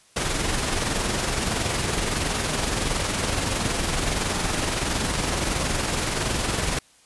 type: noise with amplitude modulation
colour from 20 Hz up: pink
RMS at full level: -23 dBFS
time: 0.16-6.79 s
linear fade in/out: 5 ms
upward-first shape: sine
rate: 21.5 Hz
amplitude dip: 40%
effects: white hiss -56 dBFS RMS until 7.05 s + resampled to 24000 Hz